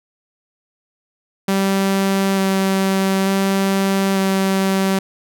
sawtooth tone with vibrato, 193.5 Hz, G3, 22 cents flat, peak -11 dBFS, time 1.48-4.99 s, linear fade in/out 5 ms, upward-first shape square, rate 0.56 Hz, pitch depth 9 cents each way, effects none

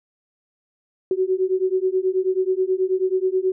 sine beating tone pair, 370 / 379.3 Hz, F#4 / F#4, 0 / +43 cents, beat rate 9.3 Hz, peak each -21 dBFS, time 1.11-3.52 s, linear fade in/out 2 ms, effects none

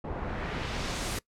pink noise with low-pass filter sweep, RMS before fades -34 dBFS, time 0.04-1.19 s, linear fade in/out 5 ms, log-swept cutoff 810 to 12000 Hz, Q 0.94, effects noise-tail reverb RT60 0.1 s tail -22 dB re dry

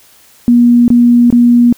sine tone bursts, 240 Hz, B3, 49 cents flat, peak -3 dBFS, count 3, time 0.48-1.726 s, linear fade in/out 0 ms, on 400 ms, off 23 ms, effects white hiss -44 dBFS RMS until 1.77 s

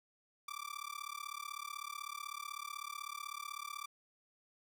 sawtooth tone with amplitude modulation, 1172 Hz, D6, 4 cents flat, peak -35 dBFS, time 0.48-3.86 s, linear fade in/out 5 ms, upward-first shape sine, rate 36 Hz, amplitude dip 100%, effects none

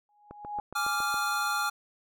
sine tone with exponential growth, 830 Hz, G#5, 1 cent flat, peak -28 dBFS, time 0.09-0.6 s, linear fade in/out 1 ms, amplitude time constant 110 ms
click train, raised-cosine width 1 ms, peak -27 dBFS, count 7, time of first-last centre 0.31-1.142 s, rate 7.21 Hz
square chord, D diminished, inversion second, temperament equal with one note detuned, 830.6 / 1174.7 / 1391.3 Hz, Ab5 / D6 / F6, 0 / 0 / -7 cents, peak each -34 / -34 / -30 dBFS, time 0.75-1.7 s, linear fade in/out 10 ms
effects none

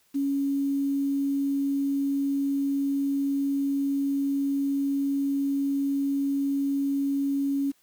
sine tone with quantisation, 278.1 Hz, C#4, 6 cents sharp, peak -23 dBFS, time 0.14-7.72 s, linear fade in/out 20 ms, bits 8, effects white hiss -65 dBFS RMS until 7.82 s

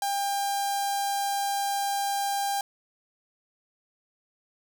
sawtooth tone with notch filter, 798 Hz, G5, 31 cents sharp, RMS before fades -28 dBFS, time 0.02-2.61 s, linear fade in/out 2 ms, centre 2100 Hz, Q 0.73, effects none

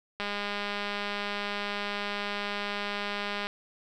click train, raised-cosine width 0.3 ms, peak -17 dBFS, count 668, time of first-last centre 0.2-3.47 s, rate 204 Hz, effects none

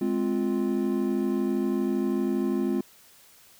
triangle chord, F minor, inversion first, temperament equal with one note detuned, 209 / 261.6 / 349.2 Hz, Ab3 / C4 / F4, +11 / 0 / 0 cents, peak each -26 dBFS, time 0.01-2.81 s, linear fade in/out 5 ms, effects white hiss -55 dBFS RMS until 3.59 s

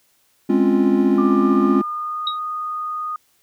triangle chord, Db major seventh, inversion second, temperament equal, 207.7 / 261.6 / 277.2 / 349.2 Hz, Ab3 / C4 / Db4 / F4, 0 / 0 / 0 / 0 cents, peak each -17 dBFS, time 0.49-1.82 s, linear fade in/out 10 ms
sine tone with pitch glide, 1189 to 1235.2 Hz, D6 to D#6, +21 to -13 cents, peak -23 dBFS, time 1.18-3.16 s, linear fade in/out 2 ms, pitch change +66 cents, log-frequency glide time 1.36-2.27 s
sine tone with exponential decay, 3805 Hz, A#7, 35 cents sharp, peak -16 dBFS, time 2.27-2.39 s, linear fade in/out 2 ms, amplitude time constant 26 ms
effects white hiss -61 dBFS RMS until 3.42 s

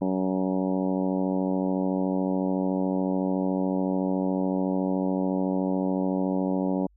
harmonic tone with a mistuned harmonic, 93.8 Hz, F#2, 24 cents sharp, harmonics 2 / 3 / 4 / 5 / 6 / 7 / 8 / 9 / 10, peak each -27 / -27 / -34 / -36 / -33 / -39 / -40 / -40 / -42 dBFS, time 0.01-6.87 s, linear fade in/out 10 ms, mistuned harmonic 10, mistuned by +17 cents, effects added 50 Hz sine -57 dBFS peak until 6.96 s

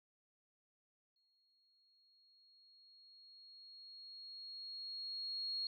sine tone with exponential growth, 4296 Hz, C8, 45 cents sharp, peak -37 dBFS, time 1.16-5.67 s, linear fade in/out 2 ms, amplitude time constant 980 ms, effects none

